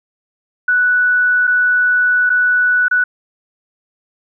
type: tone with dropouts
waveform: sine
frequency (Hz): 1480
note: F#6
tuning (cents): 0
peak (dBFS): -10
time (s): 0.68-3.04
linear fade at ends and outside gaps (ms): 5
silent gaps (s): 1.471-1.475 / 2.295-2.3 / 2.883-2.911
effects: none